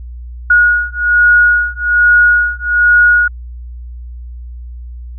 sine beating tone pair, 1447 / 1448.2 Hz, F#6 / F#6, -39 / -38 cents, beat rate 1.2 Hz, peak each -10 dBFS, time 0.5-3.28 s, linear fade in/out 5 ms, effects added 60 Hz sine -25 dBFS peak until 5.18 s

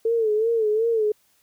sine tone with vibrato, 443.1 Hz, A4, 12 cents sharp, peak -18 dBFS, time 0.05-1.12 s, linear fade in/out 5 ms, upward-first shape sine, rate 2.7 Hz, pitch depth 86 cents each way, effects white hiss -63 dBFS RMS until 1.42 s

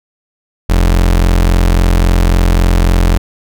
35% pulse tone, 43.65 Hz, F1, in tune, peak -5 dBFS, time 0.69-3.18 s, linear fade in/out 10 ms, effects none

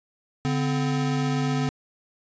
square tone pair together, 144 / 256 Hz, D3 / C4, -34 / -38 cents, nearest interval minor seventh, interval 996 cents, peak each -25 / -27 dBFS, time 0.45-1.69 s, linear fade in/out 0 ms, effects resampled to 16000 Hz

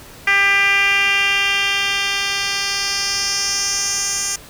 10% pulse tone with band-pass filter sweep, 397.5 Hz, G4, 24 cents sharp, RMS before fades -18 dBFS, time 0.27-4.36 s, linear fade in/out 5 ms, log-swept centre 2100 to 7200 Hz, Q 2.9, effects pink hiss -40 dBFS RMS until 4.49 s

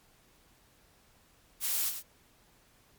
blue noise with echo, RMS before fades -31 dBFS, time 1.6-1.93 s, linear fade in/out 50 ms, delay 100 ms, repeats 1, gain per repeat -8 dB, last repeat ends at 2.03 s, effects pink hiss -64 dBFS RMS until 2.98 s + MP3 96 kbps

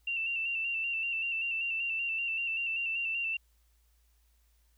sine tone with vibrato, 2714 Hz, E7, 50 cents sharp, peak -30 dBFS, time 0.07-3.37 s, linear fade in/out 5 ms, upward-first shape square, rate 5.2 Hz, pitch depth 34 cents each way, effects added 57 Hz sine -65 dBFS peak until 4.77 s + white hiss -74 dBFS RMS until 4.77 s

